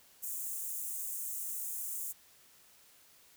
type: high-pass noise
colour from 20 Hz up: white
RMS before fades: -39 dBFS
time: 0.22-2.13 s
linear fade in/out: 20 ms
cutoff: 6800 Hz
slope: 48 dB/octave
effects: white hiss -62 dBFS RMS until 3.36 s